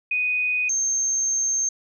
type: tone pair in turn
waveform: sine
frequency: 2489 / 6361 Hz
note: D#7 / G8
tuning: 0 / +24 cents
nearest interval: octave + major third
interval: 1624 cents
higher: second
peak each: -20 dBFS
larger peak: neither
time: 0.11-0.69 / 0.69-1.69 s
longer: second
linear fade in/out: 5 ms
effects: none